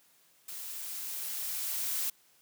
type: noise with level ramp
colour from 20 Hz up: blue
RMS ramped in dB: -42 to -32 dBFS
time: 0.48-2.1 s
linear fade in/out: 5 ms
effects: white hiss -65 dBFS RMS until 2.41 s + high-pass 100 Hz 12 dB/octave